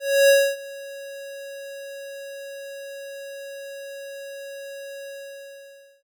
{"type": "tone with ADSR envelope", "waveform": "square", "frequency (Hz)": 554, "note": "C#5", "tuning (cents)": -1, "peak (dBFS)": -12, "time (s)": [0, 6.03], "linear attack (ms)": 290, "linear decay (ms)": 270, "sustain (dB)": -23, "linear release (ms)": 950, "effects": []}